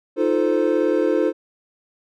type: chord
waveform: triangle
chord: F dominant seventh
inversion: third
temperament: equal with one note detuned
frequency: 311.1 / 349.2 / 440 / 518.7 Hz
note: Eb4 / F4 / A4 / C5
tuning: 0 / 0 / 0 / -15 cents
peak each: -20 dBFS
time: 0.16-1.33 s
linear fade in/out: 50 ms
effects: none